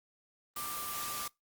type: tone in noise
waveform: sine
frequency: 1182 Hz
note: D6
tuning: 11 cents sharp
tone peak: -41 dBFS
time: 0.56-1.28 s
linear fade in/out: 5 ms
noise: white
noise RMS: -39 dBFS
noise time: 0.56-1.28 s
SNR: -5 dB
effects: noise-tail reverb RT60 0.2 s tail -25 dB re dry + Opus 24 kbps